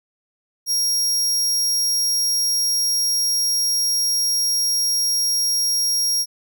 sawtooth tone, 5600 Hz, F8, 4 cents sharp, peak -15 dBFS, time 0.66-6.26 s, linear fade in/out 50 ms, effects none

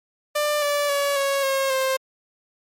sawtooth tone with pitch steps, 594 / 580.1 / 566.5 / 553.3 / 540.3 / 527.7 Hz, D5 / D5 / C#5 / C#5 / C#5 / C5, +20 / -21 / +37 / -3 / -44 / +15 cents, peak -16 dBFS, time 0.35-1.97 s, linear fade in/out 10 ms, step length 270 ms, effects MP3 64 kbps

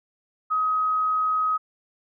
sine tone, 1264 Hz, D#6, 27 cents sharp, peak -20 dBFS, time 0.5-1.58 s, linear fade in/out 20 ms, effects none

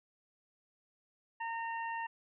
harmonic tone, 917 Hz, A#5, 29 cents flat, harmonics 1 / 2 / 3, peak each -37 / -42 / -48 dBFS, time 1.4-2.07 s, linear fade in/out 10 ms, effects none

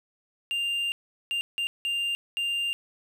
triangle tone bursts at uneven times, 2794 Hz, F7, in tune, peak -24 dBFS, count 5, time 0.51-0.92 / 1.31-1.41 / 1.58-1.67 / 1.85-2.15 / 2.37-2.73 s, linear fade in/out 0 ms, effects none

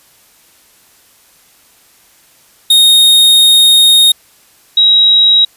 45% pulse / sine tone pair in turn, 3717 / 3835 Hz, A#7 / A#7, -6 / +48 cents, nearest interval minor second, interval 54 cents, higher second, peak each -4 dBFS, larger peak neither, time 2.7-4.12 / 4.77-5.45 s, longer first, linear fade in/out 5 ms, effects white hiss -47 dBFS RMS until 5.56 s + resampled to 32000 Hz

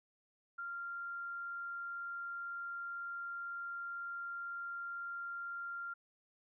sine tone, 1389 Hz, F6, 10 cents flat, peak -40 dBFS, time 0.58-5.94 s, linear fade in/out 10 ms, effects none

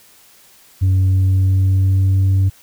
sine tone with pitch glide, 94.2 to 95.85 Hz, F#2 to G2, +32 to -38 cents, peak -8 dBFS, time 0.81-2.5 s, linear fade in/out 20 ms, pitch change +30 cents, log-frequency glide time 0.96-2.18 s, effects tanh soft clip ceiling -10 dBFS + white hiss -48 dBFS RMS until 2.62 s

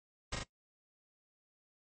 pink noise with echo, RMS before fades -36 dBFS, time 0.32-0.36 s, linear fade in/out 10 ms, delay 38 ms, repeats 2, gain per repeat -2 dB, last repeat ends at 0.436 s, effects noise-tail reverb RT60 0.1 s tail -17 dB re dry + MP3 32 kbps

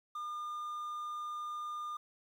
triangle tone with quantisation, 1209 Hz, D6, 50 cents sharp, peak -36 dBFS, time 0.15-1.97 s, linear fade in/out 5 ms, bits 11, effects none

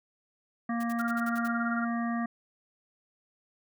harmonic tone, 233.7 Hz, A#3, 5 cents sharp, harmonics 1 / 3 / 5 / 7 / 8, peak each -29 / -37 / -38 / -46 / -41 dBFS, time 0.69-2.26 s, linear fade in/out 5 ms
white noise bursts, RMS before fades -47 dBFS, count 8, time 0.8-1.479 s, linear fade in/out 5 ms, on 35 ms, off 57 ms
sine tone with tremolo, 1398 Hz, F6, 1 cent sharp, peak -29 dBFS, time 0.99-1.85 s, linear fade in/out 10 ms, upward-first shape sine, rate 18 Hz, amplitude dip 90%
effects none

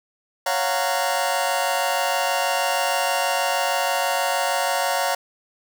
sawtooth chord, Gb major seventh, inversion second, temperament just, 555 / 693.7 / 740 / 925 Hz, Db5 / F5 / Gb5 / Bb5, +2 / -12 / 0 / -14 cents, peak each -22 dBFS, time 0.46-5.15 s, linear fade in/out 5 ms, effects none

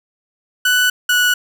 30% pulse tone pair in turn, 1488 / 1471.8 Hz, F#6 / F#6, +9 / -10 cents, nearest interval unison, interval 19 cents, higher first, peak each -9 dBFS, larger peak neither, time 0.65-0.9 / 1.09-1.34 s, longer neither, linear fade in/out 5 ms, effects none

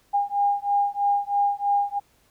sine beating tone pair, 808 / 811.1 Hz, G#5 / G#5, -48 / -41 cents, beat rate 3.1 Hz, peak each -23 / -23 dBFS, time 0.13-2 s, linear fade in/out 20 ms, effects pink hiss -62 dBFS RMS until 2.3 s

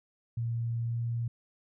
sine tone with pitch glide, 116.54 to 117.42 Hz, A#2 to A#2, 0 to +13 cents, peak -29 dBFS, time 0.37-1.28 s, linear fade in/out 5 ms, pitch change +13 cents, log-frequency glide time 0.82-0.99 s, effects none

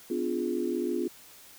sine chord, B diminished seventh, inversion none, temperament equal with one note detuned, 252.1 / 293.7 / 349.2 / 415.3 Hz, B3 / D4 / F4 / Ab4, +36 / 0 / 0 / 0 cents, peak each -33 / -35 / -30 / -35 dBFS, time 0.1-1.08 s, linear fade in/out 5 ms, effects white hiss -52 dBFS RMS until 1.58 s

